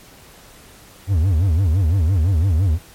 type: tone with vibrato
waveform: triangle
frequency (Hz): 87.31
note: F2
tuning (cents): 0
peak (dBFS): -11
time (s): 1.07-2.79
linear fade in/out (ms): 50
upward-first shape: sine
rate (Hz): 5.9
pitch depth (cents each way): 250
effects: pink hiss -45 dBFS RMS until 2.94 s + MP3 64 kbps